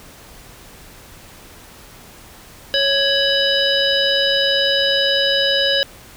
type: harmonic tone with a mistuned harmonic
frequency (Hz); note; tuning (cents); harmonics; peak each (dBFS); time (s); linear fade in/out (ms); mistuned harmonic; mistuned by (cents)
554; C#5; -1; 1 / 3 / 5 / 7 / 9; -20 / -21 / -19 / -21 / -23; 2.74-5.83; 0; 5; +130
effects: pink hiss -42 dBFS RMS until 6.16 s